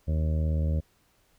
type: harmonic tone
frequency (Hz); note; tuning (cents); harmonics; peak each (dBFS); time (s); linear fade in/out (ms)
78.2; D#2; +9; 1 / 2 / 3 / 4 / 5 / 6 / 7 / 8; -24 / -31 / -39 / -45 / -49 / -46 / -41 / -51; 0.07-0.81; 20
effects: pink hiss -66 dBFS RMS until 1.38 s